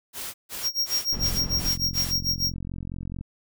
white noise bursts, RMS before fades -34 dBFS, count 6, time 0.13-2.14 s, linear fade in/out 50 ms, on 210 ms, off 150 ms
square tone with tremolo, 5588 Hz, F8, in tune, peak -21 dBFS, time 0.62-2.54 s, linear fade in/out 50 ms, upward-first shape sine, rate 6.7 Hz, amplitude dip 95%
brown noise, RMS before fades -32 dBFS, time 1.12-1.69 s, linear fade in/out 10 ms
click train, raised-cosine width 5 ms, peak -22 dBFS, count 92, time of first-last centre 1.17-3.21 s, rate 44.6 Hz
effects none

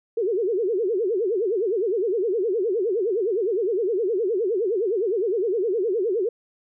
sine tone with vibrato, 413.7 Hz, G#4, 7 cents flat, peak -20 dBFS, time 0.17-6.29 s, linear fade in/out 5 ms, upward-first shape sine, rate 9.7 Hz, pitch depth 250 cents each way, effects none

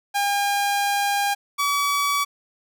sawtooth tone pair in turn, 807 / 1141.3 Hz, G#5 / D6, -50 / -50 cents, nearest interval tritone, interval 600 cents, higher second, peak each -16 dBFS, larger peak neither, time 0.14-1.35 / 1.58-2.25 s, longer first, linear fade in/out 20 ms, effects none

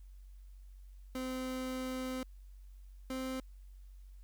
30% pulse tone pair in turn, 257.9 / 260.7 Hz, C4 / C4, -25 / -6 cents, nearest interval unison, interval 19 cents, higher second, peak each -34 / -34 dBFS, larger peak neither, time 1.15-2.23 / 3.1-3.4 s, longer first, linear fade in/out 2 ms, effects added 47 Hz sine -50 dBFS peak until 4.23 s + white hiss -75 dBFS RMS until 4.23 s

